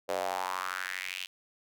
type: tone with high-pass filter sweep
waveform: square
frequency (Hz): 46.25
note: F#1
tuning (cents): 0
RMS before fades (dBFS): -35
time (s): 0.08-1.27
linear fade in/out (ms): 20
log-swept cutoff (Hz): 530 to 3000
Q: 3.9
effects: none